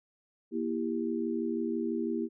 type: chord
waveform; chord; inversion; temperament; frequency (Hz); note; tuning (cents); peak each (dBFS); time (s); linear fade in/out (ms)
sine; E diminished; second; just; 237.3 / 329.6 / 395.6; Bb3 / E4 / G4; +31 / 0 / +16; -33 / -33 / -35; 0.51-2.29; 50
effects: none